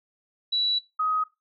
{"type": "tone pair in turn", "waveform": "sine", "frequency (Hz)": [3932, 1259.1], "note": ["B7", "D#6"], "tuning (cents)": [-8, 20], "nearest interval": "octave + minor sixth", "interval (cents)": 1972, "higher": "first", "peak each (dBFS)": -22, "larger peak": "neither", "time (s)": [[0.52, 0.79], [0.99, 1.24]], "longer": "first", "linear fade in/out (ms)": 10, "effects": ["noise-tail reverb RT60 0.2 s tail -17 dB re dry"]}